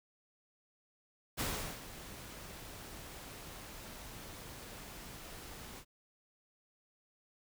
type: noise with ADSR envelope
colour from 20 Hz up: pink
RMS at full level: -35 dBFS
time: 1.37-5.85 s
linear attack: 29 ms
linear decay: 390 ms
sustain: -14 dB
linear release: 66 ms
effects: none